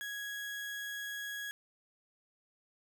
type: tone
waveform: 35% pulse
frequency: 1661.2 Hz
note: G#6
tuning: in tune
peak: -37 dBFS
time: 0.01-1.51 s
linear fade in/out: 0 ms
effects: none